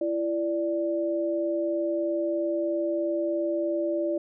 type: tone pair together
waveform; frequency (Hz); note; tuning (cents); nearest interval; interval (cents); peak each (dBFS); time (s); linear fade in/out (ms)
sine; 336.1 / 587; E4 / D5; +34 / -1; minor seventh; 965; -27; 0.01-4.18; 5
effects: none